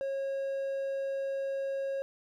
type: tone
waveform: triangle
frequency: 545 Hz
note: C#5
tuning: 29 cents flat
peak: -29 dBFS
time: 0.01-2.02 s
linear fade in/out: 0 ms
effects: none